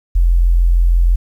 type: tone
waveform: sine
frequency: 43.09 Hz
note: F1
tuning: 22 cents flat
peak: -8 dBFS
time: 0.15-1.16 s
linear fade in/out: 10 ms
effects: 8-bit